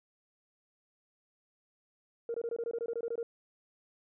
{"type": "tone bursts", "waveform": "sine", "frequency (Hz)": 466.2, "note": "A#4", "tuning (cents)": 0, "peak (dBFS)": -31, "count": 13, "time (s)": [2.29, 3.23], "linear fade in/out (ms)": 2, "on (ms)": 52, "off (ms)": 22, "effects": ["tanh soft clip ceiling -28 dBFS"]}